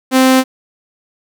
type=tone; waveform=sawtooth; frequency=260.5 Hz; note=C4; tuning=7 cents flat; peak=-3 dBFS; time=0.11-0.44 s; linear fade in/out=50 ms; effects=none